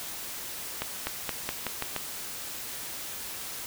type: accelerating click train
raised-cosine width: 0.3 ms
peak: -13 dBFS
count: 7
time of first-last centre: 0.82-1.963 s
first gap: 250 ms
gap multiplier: 0.89
effects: white hiss -38 dBFS RMS until 3.66 s